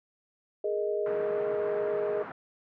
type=chord; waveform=sine; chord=Ab suspended second; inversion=none; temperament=equal; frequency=415.3 / 466.2 / 622.3 Hz; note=Ab4 / Bb4 / Eb5; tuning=0 / 0 / 0 cents; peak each=-29 / -35 / -32 dBFS; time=0.64-2.23 s; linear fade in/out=5 ms
type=band-pass noise; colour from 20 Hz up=white; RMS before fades=-42 dBFS; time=1.06-2.32 s; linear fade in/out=2 ms; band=120 to 1500 Hz; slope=24 dB/octave
effects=none